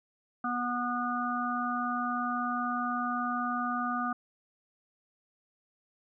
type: harmonic tone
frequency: 244.1 Hz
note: B3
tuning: 20 cents flat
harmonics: 1 / 3 / 5 / 6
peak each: -34 / -36 / -32 / -38 dBFS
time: 0.44-4.13 s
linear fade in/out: 5 ms
effects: none